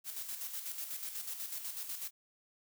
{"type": "noise with tremolo", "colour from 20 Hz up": "blue", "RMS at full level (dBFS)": -40, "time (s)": [0.04, 2.11], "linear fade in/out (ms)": 50, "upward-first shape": "square", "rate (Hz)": 8.1, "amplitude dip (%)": 50, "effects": []}